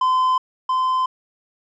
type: tone pair in turn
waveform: triangle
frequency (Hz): 1026 / 1029.9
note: C6 / C6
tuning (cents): -34 / -28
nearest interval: unison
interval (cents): 6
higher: second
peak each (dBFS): -13 / -15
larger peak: first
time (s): 0.01-0.38 / 0.69-1.06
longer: neither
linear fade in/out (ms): 5
effects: resampled to 16000 Hz